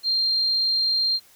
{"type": "tone", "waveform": "sine", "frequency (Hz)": 4186, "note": "C8", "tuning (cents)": 0, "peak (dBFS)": -19, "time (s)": [0.03, 1.2], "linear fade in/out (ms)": 50, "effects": ["white hiss -54 dBFS RMS until 1.35 s"]}